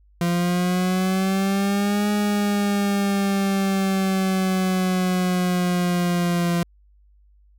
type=exponential two-way sweep; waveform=40% pulse; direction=up then down; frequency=171.7 to 207.7 to 171.7 Hz; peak=-18 dBFS; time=0.21-6.63 s; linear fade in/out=2 ms; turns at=2.1 s; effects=added 50 Hz sine -52 dBFS peak until 7.58 s